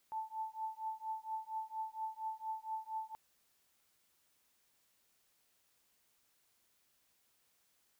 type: tone with tremolo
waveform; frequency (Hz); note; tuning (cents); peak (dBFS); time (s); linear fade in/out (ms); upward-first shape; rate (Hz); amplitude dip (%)
sine; 880; A5; 0; -35; 0.12-3.15; 0; triangle; 4.3; 100
effects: white hiss -75 dBFS RMS until 7.99 s